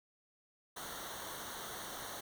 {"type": "noise with comb filter", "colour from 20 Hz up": "pink", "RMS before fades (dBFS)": -45, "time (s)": [0.76, 2.21], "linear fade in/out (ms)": 10, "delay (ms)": 0.4, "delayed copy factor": -0.8, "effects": []}